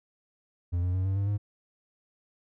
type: tone with pitch steps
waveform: triangle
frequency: 87.31 / 90.18 / 93.15 / 96.21 / 99.37 / 102.64 Hz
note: F2 / F#2 / F#2 / G2 / G2 / G#2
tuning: 0 / -44 / +12 / -32 / +24 / -20 cents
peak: -23 dBFS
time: 0.72-1.38 s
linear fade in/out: 20 ms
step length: 110 ms
effects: none